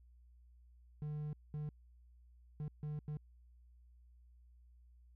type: tone bursts at uneven times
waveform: triangle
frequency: 150 Hz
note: D3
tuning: 37 cents sharp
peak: -37 dBFS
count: 5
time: 1.02-1.33 / 1.54-1.69 / 2.6-2.68 / 2.83-2.99 / 3.08-3.17 s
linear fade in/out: 0 ms
effects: added 60 Hz sine -60 dBFS peak until 5.15 s